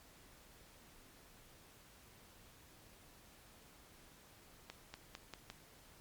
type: accelerating click train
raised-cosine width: 0.2 ms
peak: -29 dBFS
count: 5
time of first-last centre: 4.7-5.501 s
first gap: 240 ms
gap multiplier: 0.88
effects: pink hiss -62 dBFS RMS until 6 s + MP3 96 kbps